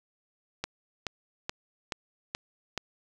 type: click train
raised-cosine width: 0.2 ms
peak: -14 dBFS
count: 6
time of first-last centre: 0.64-2.777 s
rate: 2.34 Hz
effects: none